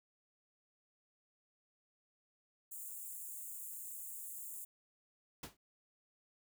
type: high-pass noise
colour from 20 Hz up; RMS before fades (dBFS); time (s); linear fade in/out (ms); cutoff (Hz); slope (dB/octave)
white; -47; 2.71-4.65; 10; 6900; 96
type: noise with exponential decay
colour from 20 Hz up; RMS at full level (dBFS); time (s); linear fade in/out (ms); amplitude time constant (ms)
pink; -41; 5.43-5.57; 5; 29
effects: none